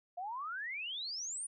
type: exponential sweep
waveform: sine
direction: up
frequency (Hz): 686 to 9760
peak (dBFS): -38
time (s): 0.17-1.47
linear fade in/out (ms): 10
effects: none